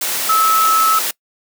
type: tone in noise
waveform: sine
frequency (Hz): 1300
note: E6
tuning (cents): -24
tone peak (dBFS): -11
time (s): 0.29-0.99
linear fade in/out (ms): 5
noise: white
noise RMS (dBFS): -20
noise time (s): 0.01-1.11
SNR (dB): +6
effects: noise-tail reverb RT60 0.1 s tail -23 dB re dry + high-pass 300 Hz 12 dB/octave